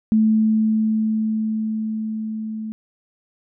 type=tone with level ramp; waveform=sine; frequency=218.4 Hz; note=A3; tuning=13 cents flat; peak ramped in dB=-12 to -26 dBFS; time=0.12-2.72 s; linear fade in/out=0 ms; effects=none